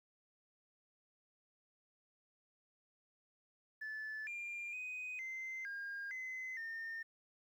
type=tone with pitch steps; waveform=sine; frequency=1740 / 2395 / 2501 / 2074 / 1615 / 2043 / 1818 Hz; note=A6 / D7 / D#7 / C7 / G#6 / C7 / A#6; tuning=-20 / +33 / +8 / -16 / -49 / -42 / -44 cents; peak=-40 dBFS; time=3.81-7.03 s; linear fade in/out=10 ms; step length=460 ms; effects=tanh soft clip ceiling -39 dBFS + 12-bit